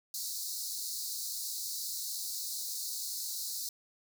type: high-pass noise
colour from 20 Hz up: pink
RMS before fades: -38 dBFS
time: 0.14-3.69 s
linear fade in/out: 2 ms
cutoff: 4000 Hz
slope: 96 dB/octave
effects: none